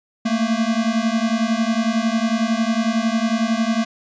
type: beating tone pair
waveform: square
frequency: 220.6 / 231.6 Hz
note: A3 / A#3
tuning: +5 / -11 cents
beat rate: 11 Hz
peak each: -21 dBFS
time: 0.25-3.85 s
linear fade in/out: 10 ms
effects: resampled to 16000 Hz